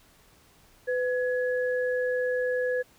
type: tone pair together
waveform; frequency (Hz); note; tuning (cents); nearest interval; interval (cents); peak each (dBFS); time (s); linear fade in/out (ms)
sine; 501 / 1685; B4 / G#6; +25 / +25; octave + major sixth; 2100; -25 / -32; 0.87-2.83; 20
effects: pink hiss -59 dBFS RMS until 2.98 s